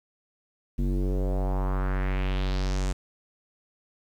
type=tone with low-pass filter sweep; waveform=square; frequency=47.13 Hz; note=F#1; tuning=33 cents sharp; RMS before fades=-26 dBFS; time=0.78-2.93 s; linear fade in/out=10 ms; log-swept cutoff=250 to 8200 Hz; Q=2.4; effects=9-bit